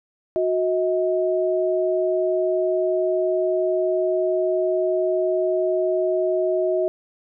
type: tone pair together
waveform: sine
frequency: 366.5 / 635 Hz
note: F#4 / D#5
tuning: -16 / +35 cents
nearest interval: minor seventh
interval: 951 cents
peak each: -21 dBFS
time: 0.36-6.88 s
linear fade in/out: 0 ms
effects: none